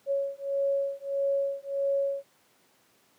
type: beating tone pair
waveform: sine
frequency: 554 / 555.6 Hz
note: C#5 / C#5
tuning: -1 / +4 cents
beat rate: 1.6 Hz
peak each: -29 dBFS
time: 0.06-2.24 s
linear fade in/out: 50 ms
effects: pink hiss -64 dBFS RMS until 3.18 s + high-pass 200 Hz 12 dB/octave